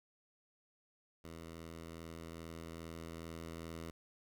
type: tone with level ramp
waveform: 10% pulse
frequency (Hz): 82.41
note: E2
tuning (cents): 0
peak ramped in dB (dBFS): -40 to -36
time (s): 1.24-3.91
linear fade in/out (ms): 5
effects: none